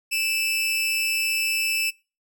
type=tone with amplitude modulation; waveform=sawtooth; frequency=2637 Hz; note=E7; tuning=in tune; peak=-16 dBFS; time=0.11-1.91 s; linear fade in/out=20 ms; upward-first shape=sine; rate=265 Hz; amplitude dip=60%; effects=noise-tail reverb RT60 0.3 s tail -23 dB re dry